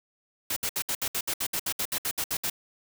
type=noise bursts; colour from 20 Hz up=white; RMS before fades=-29 dBFS; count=16; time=0.5-2.499 s; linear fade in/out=5 ms; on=64 ms; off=65 ms; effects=none